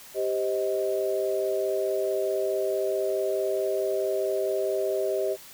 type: chord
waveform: sine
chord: C minor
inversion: second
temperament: just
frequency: 392.4 / 523.3 / 627.9 Hz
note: G4 / C5 / Eb5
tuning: +2 / 0 / +16 cents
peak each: -27 / -31 / -28 dBFS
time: 0.14-5.37 s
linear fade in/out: 50 ms
effects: white hiss -47 dBFS RMS until 5.53 s